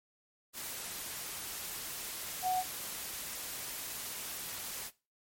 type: tone in noise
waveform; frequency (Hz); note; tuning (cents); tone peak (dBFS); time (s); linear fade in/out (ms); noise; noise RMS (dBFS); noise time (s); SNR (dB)
sine; 740; F#5; 0; -28; 2.42-2.64; 50; white; -41; 0.53-4.91; +10
effects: noise-tail reverb RT60 0.3 s tail -20 dB re dry + MP3 64 kbps